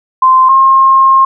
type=tone pair in turn; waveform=sine; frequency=1040 / 1068.6 Hz; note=C6 / C6; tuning=-11 / +36 cents; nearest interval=unison; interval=47 cents; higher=second; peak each=-3 dBFS; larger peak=neither; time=0.22-0.49 / 0.49-1.25 s; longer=second; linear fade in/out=5 ms; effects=none